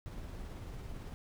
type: noise with tremolo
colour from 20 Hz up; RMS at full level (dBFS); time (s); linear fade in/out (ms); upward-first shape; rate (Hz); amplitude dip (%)
brown; -43; 0.06-1.14; 0; triangle; 18; 25
effects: none